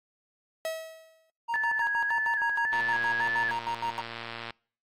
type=tone with exponential decay; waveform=45% pulse; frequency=644 Hz; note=E5; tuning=41 cents flat; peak=-28 dBFS; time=0.65-1.3 s; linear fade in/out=1 ms; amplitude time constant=140 ms
type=tone with tremolo; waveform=triangle; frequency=932.3 Hz; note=A#5; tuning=in tune; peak=-26 dBFS; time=1.48-4.02 s; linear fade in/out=20 ms; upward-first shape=square; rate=6.4 Hz; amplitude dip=80%
type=tone with vibrato; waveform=sine; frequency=1700 Hz; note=G#6; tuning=40 cents sharp; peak=-26 dBFS; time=1.54-3.51 s; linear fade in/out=0 ms; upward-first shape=square; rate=1.8 Hz; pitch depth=42 cents each way
type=click train; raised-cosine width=0.3 ms; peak=-22 dBFS; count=207; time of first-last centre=2.73-4.506 s; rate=116 Hz
effects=noise-tail reverb RT60 0.5 s tail -26 dB re dry + AAC 48 kbps